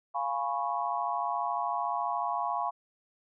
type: chord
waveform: sine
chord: C# dominant seventh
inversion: first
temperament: equal with one note detuned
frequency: 698.5 / 830.6 / 987.8 / 1101.7 Hz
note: E#5 / G#5 / B5 / C#6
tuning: 0 / 0 / 0 / -11 cents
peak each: -34 dBFS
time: 0.14-2.71 s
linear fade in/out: 20 ms
effects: none